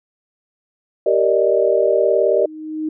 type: chord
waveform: sine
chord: Eb major seventh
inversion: first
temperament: just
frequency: 388.9 / 466.7 / 583.4 / 622.3 Hz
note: G4 / Bb4 / D5 / Eb5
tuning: -14 / +2 / -12 / 0 cents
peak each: -18 dBFS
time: 1.06-2.46 s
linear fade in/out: 5 ms
type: tone with exponential growth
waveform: sine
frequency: 311.1 Hz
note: D#4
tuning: in tune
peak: -18 dBFS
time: 1.83-2.89 s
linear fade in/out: 5 ms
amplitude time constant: 230 ms
effects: none